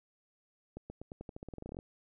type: accelerating click train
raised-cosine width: 2 ms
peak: -30 dBFS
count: 18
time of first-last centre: 0.77-1.789 s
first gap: 130 ms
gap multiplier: 0.89
effects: none